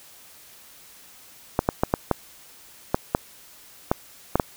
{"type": "clicks", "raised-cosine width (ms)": 1, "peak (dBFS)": -4, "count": 10, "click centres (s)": [1.591, 1.689, 1.835, 1.939, 2.113, 2.945, 3.149, 3.915, 4.356, 4.398], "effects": ["white hiss -49 dBFS RMS until 4.56 s"]}